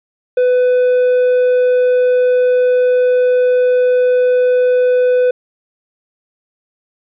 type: tone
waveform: triangle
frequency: 499.7 Hz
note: B4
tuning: 20 cents sharp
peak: -7 dBFS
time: 0.37-5.31 s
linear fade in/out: 5 ms
effects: resampled to 8000 Hz